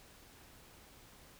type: silence
effects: pink hiss -59 dBFS RMS until 1.39 s